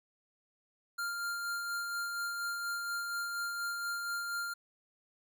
square tone with tremolo, 1396.9 Hz, F6, in tune, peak -34 dBFS, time 0.98-4.54 s, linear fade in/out 10 ms, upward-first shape sine, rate 4.2 Hz, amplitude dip 30%, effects none

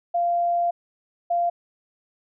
sine tone pair in turn, 693 / 693 Hz, F5 / F5, -14 / -14 cents, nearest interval unison, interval 0 cents, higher neither, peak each -19 dBFS, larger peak neither, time 0.14-0.71 / 1.3-1.5 s, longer first, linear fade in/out 10 ms, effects none

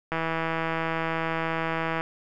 click train, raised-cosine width 0.5 ms, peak -13 dBFS, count 309, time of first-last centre 0.12-2.01 s, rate 163 Hz, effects none

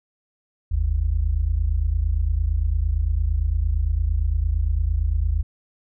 sine tone pair together, 49 / 77.78 Hz, G1 / D#2, 0 / 0 cents, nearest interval minor sixth, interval 800 cents, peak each -21 dBFS, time 0.71-5.43 s, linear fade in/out 10 ms, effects none

